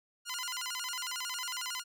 10% pulse tone with vibrato, 1200 Hz, D6, 37 cents sharp, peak -27 dBFS, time 0.25-1.84 s, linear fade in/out 50 ms, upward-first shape square, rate 11 Hz, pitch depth 290 cents each way, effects none

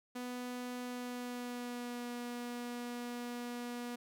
sawtooth tone with pitch glide, 247.3 to 241.8 Hz, B3 to B3, +3 to -36 cents, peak -36 dBFS, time 0.15-3.96 s, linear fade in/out 10 ms, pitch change -39 cents, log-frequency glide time 0.83-2.09 s, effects none

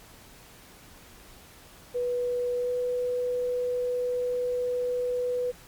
sine tone with pitch glide, 490 to 494 Hz, B4 to B4, -14 to 0 cents, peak -25 dBFS, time 1.94-5.52 s, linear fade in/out 20 ms, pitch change +14 cents, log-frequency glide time 2.58-2.71 s, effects pink hiss -51 dBFS RMS until 5.67 s + MP3 96 kbps

